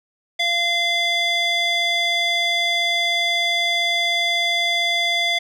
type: tone with band-pass filter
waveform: square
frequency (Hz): 689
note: F5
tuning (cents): -24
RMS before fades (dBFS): -20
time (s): 0.39-5.39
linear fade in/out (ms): 10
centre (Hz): 2900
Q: 3.8
effects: none